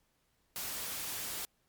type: noise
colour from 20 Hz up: white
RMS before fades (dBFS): -39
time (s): 0.56-1.45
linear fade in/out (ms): 0
effects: pink hiss -75 dBFS RMS until 1.68 s + MP3 96 kbps